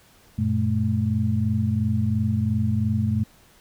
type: tone cluster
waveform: sine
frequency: 94.5 / 117.4 / 215.9 Hz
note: F#2 / A#2 / A3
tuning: +37 / +13 / -33 cents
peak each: -24 / -24 / -24 dBFS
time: 0.38-3.24 s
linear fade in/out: 10 ms
effects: pink hiss -55 dBFS RMS until 3.6 s